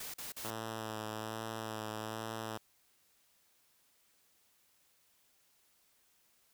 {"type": "noise bursts", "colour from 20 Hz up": "white", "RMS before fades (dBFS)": -44, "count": 3, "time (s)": [0, 0.504], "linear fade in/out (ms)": 5, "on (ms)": 140, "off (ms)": 42}
{"type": "tone with vibrato", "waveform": "5% pulse", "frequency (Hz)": 110, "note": "A2", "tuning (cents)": 0, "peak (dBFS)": -28, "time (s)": [0.44, 2.58], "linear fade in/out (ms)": 10, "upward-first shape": "sine", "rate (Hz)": 1.2, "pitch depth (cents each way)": 26}
{"effects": ["white hiss -71 dBFS RMS until 6.53 s"]}